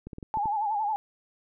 clicks, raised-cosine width 3 ms, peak -26 dBFS, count 6, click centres 0.07 / 0.132 / 0.184 / 0.228 / 0.372 / 0.457 s
sine tone with vibrato, 846 Hz, G#5, 32 cents sharp, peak -25 dBFS, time 0.34-0.96 s, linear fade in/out 0 ms, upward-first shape sine, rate 11 Hz, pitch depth 84 cents each way
effects none

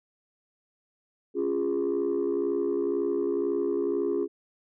sine chord, Db major, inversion none, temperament equal with one note detuned, 277.2 / 349.2 / 411.2 Hz, Db4 / F4 / Ab4, 0 / 0 / -17 cents, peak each -30 / -27 / -26 dBFS, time 1.34-4.28 s, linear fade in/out 50 ms, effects tanh soft clip ceiling -20 dBFS

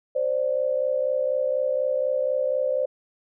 sine tone pair together, 523.3 / 587.4 Hz, C5 / D5, 0 / 0 cents, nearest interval major second, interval 200 cents, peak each -23 / -25 dBFS, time 0.15-2.86 s, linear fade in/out 10 ms, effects none

